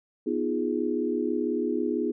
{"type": "chord", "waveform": "sine", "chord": "F half-diminished seventh", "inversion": "second", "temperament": "equal", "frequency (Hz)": [246.9, 311.1, 349.2, 415.3], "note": ["Cb4", "Eb4", "F4", "Ab4"], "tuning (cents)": [0, 0, 0, 0], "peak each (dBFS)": -30, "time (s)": [0.26, 2.12], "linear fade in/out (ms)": 10, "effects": []}